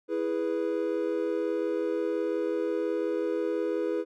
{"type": "chord", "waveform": "triangle", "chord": "E major", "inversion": "none", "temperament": "equal", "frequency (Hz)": [329.6, 415.3, 493.9], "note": ["E4", "G#4", "B4"], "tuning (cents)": [0, 0, 0], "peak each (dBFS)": -29, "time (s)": [0.08, 4.05], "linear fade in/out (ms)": 50, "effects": []}